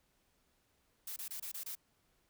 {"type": "noise bursts", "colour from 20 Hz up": "blue", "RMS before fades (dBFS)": -43, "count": 6, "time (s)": [1.07, 1.753], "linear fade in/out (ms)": 5, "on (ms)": 93, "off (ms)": 25, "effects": ["pink hiss -75 dBFS RMS until 2.29 s"]}